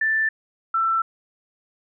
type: tone pair in turn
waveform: sine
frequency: 1767 / 1336 Hz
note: A6 / E6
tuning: +7 / +23 cents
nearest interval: perfect fourth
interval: 484 cents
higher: first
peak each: -18 dBFS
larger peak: neither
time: 0.01-0.29 / 0.74-1.02 s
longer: neither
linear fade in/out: 5 ms
effects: none